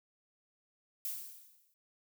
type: noise with exponential decay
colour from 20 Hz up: violet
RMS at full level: -36 dBFS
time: 1.05-1.74 s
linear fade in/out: 1 ms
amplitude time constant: 150 ms
effects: none